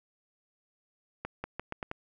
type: accelerating click train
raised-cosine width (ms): 0.5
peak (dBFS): -20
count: 6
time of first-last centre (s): 1.25-1.914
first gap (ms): 190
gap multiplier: 0.82
effects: none